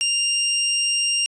20% pulse tone, 2794 Hz, F7, in tune, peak -14 dBFS, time 0.01-1.26 s, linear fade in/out 0 ms, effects resampled to 22050 Hz

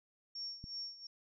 sine tone with tremolo, 5500 Hz, F8, 27 cents flat, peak -39 dBFS, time 0.35-1.07 s, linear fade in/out 5 ms, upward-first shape sine, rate 2.8 Hz, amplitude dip 80%
click, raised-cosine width 5 ms, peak -35 dBFS, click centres 0.641 s
effects none

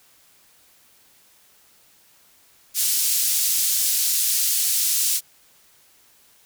white band-pass noise, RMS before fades -21 dBFS, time 2.74-5.21 s, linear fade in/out 50 ms, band 4700 to 15000 Hz, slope 12 dB/octave, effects white hiss -56 dBFS RMS until 6.45 s

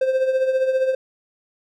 triangle tone with tremolo, 523 Hz, C5, 1 cent flat, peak -12 dBFS, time 0.01-0.95 s, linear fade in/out 5 ms, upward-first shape triangle, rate 15 Hz, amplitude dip 65%, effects none

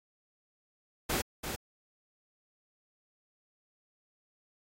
pink noise with echo, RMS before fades -32 dBFS, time 1.09-1.22 s, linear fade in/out 10 ms, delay 340 ms, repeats 1, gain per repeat -6 dB, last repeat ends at 1.56 s, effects AAC 48 kbps

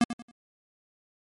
square tone with echo, 236.9 Hz, A#3, 28 cents sharp, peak -19 dBFS, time 0.01-0.04 s, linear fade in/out 2 ms, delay 91 ms, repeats 3, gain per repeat -11 dB, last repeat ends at 0.313 s, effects MP3 48 kbps

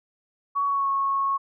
sine tone with pitch glide, 1123 to 1098.6 Hz, C#6 to C#6, +22 to -16 cents, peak -21 dBFS, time 0.55-1.38 s, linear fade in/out 20 ms, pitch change -38 cents, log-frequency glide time 0.67-0.89 s, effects none

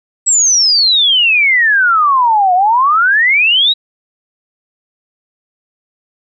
sine exponential two-way sweep, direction down then up, 7902 to 707 to 3920 Hz, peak -7 dBFS, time 0.26-3.74 s, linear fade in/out 20 ms, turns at 2.54 s, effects none

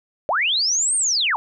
sine linear two-way sweep, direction up then down, 529 to 8860 to 769 Hz, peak -17 dBFS, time 0.29-1.36 s, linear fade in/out 0 ms, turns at 0.96 s, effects none

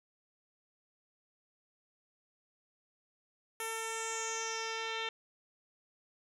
10% pulse tone with low-pass filter sweep, 449.3 Hz, A4, 36 cents sharp, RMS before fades -38 dBFS, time 3.6-5.09 s, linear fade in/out 2 ms, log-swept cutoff 11000 to 3700 Hz, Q 4.7, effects none

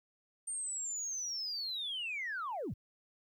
sine linear sweep, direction down, 8870 to 60 Hz, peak -35 dBFS, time 0.47-2.74 s, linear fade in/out 10 ms, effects tanh soft clip ceiling -32 dBFS + 12-bit

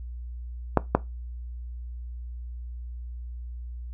clicks, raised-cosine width 1 ms, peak -3 dBFS, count 2, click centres 0.773 / 0.95 s, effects noise-tail reverb RT60 0.2 s tail -18 dB re dry + added 60 Hz sine -34 dBFS peak until 3.93 s

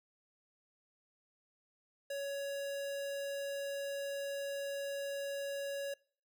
square tone, 559 Hz, C#5, 14 cents sharp, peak -38 dBFS, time 2.1-5.94 s, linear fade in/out 5 ms, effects noise-tail reverb RT60 0.5 s tail -25 dB re dry

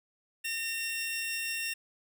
sawtooth tone pair together, 1824.7 / 2734 Hz, A#6 / F7, -37 / -37 cents, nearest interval perfect fifth, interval 700 cents, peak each -35 / -30 dBFS, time 0.44-1.74 s, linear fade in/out 10 ms, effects none

